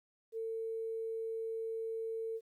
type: tone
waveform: sine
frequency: 450 Hz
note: A4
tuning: 39 cents sharp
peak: -36 dBFS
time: 0.32-2.41 s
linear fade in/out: 50 ms
effects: 12-bit